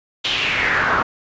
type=noise with band-pass filter sweep; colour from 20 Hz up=brown; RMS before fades=-19 dBFS; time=0.24-1.03 s; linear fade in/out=10 ms; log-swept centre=3500 to 1200 Hz; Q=3.9; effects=resampled to 16000 Hz